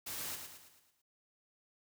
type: noise with echo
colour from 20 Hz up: white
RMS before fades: -42 dBFS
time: 0.06-0.36 s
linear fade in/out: 10 ms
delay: 110 ms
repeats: 6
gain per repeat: -6 dB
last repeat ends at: 1.02 s
effects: none